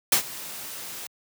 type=noise with ADSR envelope; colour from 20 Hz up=white; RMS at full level=-17 dBFS; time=0.12-1.07 s; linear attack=4 ms; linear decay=93 ms; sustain=-20 dB; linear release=4 ms; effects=high-pass 100 Hz 12 dB/octave